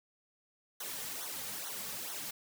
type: noise with flanger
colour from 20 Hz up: white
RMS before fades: -41 dBFS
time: 0.8-2.31 s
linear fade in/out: 5 ms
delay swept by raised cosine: 0.4 to 3.1 ms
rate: 2.3 Hz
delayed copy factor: -0.85
effects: none